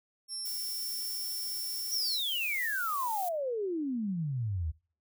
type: tone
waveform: 25% pulse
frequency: 5400 Hz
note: E8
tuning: 41 cents sharp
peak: -31 dBFS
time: 0.28-2.2 s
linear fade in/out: 50 ms
type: noise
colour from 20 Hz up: violet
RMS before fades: -40 dBFS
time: 0.45-3.29 s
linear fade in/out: 5 ms
type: exponential sweep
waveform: sine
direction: down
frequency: 5920 to 73.42 Hz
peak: -30 dBFS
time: 1.91-4.72 s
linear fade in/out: 20 ms
effects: noise-tail reverb RT60 0.4 s tail -22 dB re dry